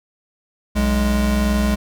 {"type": "tone pair together", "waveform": "square", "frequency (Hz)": [61.74, 207.5], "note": ["B1", "G#3"], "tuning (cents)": [0, -1], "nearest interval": "octave + major sixth", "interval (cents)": 2099, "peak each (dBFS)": -19, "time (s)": [0.75, 1.76], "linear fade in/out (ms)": 20, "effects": []}